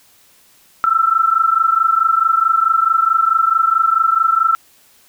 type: tone pair together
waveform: sine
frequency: 1318.5 / 1343.1 Hz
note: E6 / E6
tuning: 0 / +32 cents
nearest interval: unison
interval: 32 cents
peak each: -14 dBFS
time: 0.84-4.55 s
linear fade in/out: 0 ms
effects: white hiss -51 dBFS RMS until 5.08 s